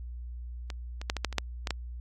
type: clicks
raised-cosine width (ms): 0.2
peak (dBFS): -21 / -22 / -10 / -15 / -9 / -22 / -8 / -14 / -12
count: 9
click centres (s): 0.702 / 1.015 / 1.099 / 1.167 / 1.247 / 1.327 / 1.383 / 1.672 / 1.707
effects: added 60 Hz sine -37 dBFS peak until 2 s + AAC 48 kbps